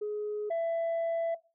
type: tone pair in turn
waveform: sine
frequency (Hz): 419.7 / 666.2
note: G#4 / E5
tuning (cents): +18 / +18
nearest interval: minor sixth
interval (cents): 800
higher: second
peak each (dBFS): -30 / -25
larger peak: second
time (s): 0.01-0.5 / 0.5-1.35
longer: second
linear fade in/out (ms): 10
effects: noise-tail reverb RT60 0.3 s tail -20 dB re dry + tanh soft clip ceiling -27 dBFS